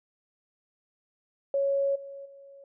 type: tone with level steps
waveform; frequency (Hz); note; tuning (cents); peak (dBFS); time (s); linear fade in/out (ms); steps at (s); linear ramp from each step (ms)
sine; 554.4; C#5; 0; -23 / -39 / -47; 1.54-2.64; 2; 1.95 / 2.25; 10
effects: none